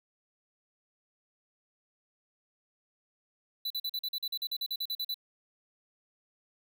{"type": "tone bursts", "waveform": "square", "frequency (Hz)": 3980, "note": "B7", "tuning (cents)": 13, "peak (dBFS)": -32, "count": 16, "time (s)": [3.65, 5.143], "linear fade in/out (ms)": 5, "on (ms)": 53, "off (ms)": 43, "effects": []}